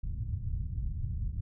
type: low-pass noise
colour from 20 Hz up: white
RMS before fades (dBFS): -34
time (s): 0.03-1.41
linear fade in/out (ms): 10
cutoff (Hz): 110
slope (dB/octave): 24
effects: none